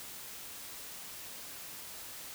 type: silence
effects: white hiss -46 dBFS RMS until 2.34 s